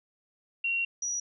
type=tone pair in turn; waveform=sine; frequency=2745 / 5816 Hz; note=F7 / F#8; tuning=-31 / -31 cents; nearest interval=octave + minor second; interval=1300 cents; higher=second; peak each=-26 / -29 dBFS; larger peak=first; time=0.64-0.85 / 1.02-1.2 s; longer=first; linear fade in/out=5 ms; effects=none